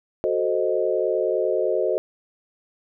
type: chord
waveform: sine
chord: F# diminished seventh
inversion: none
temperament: equal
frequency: 370 / 440 / 523.3 / 622.3 Hz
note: F#4 / A4 / C5 / Eb5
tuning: 0 / 0 / 0 / 0 cents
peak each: -25 dBFS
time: 0.24-1.98 s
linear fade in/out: 0 ms
effects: none